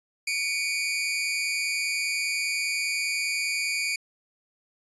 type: tone pair together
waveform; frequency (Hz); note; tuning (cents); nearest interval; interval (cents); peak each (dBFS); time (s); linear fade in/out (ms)
sawtooth; 2265 / 2425; C#7 / D#7; +37 / -45; minor second; 118; -25; 0.27-3.96; 5
effects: resampled to 24000 Hz